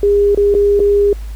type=tone with dropouts; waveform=sine; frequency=406.1 Hz; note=G#4; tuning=39 cents flat; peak=-8 dBFS; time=0.03-1.13 s; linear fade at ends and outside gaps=2 ms; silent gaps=0.348-0.374 / 0.542-0.549 / 0.794-0.801 s; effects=added 52 Hz sine -23 dBFS peak until 1.35 s + pink hiss -43 dBFS RMS until 1.35 s